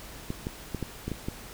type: clicks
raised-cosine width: 3 ms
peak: -18 dBFS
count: 7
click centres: 0.304 / 0.469 / 0.747 / 0.827 / 1.08 / 1.117 / 1.285 s
effects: added 50 Hz sine -53 dBFS peak until 1.53 s + pink hiss -45 dBFS RMS until 1.53 s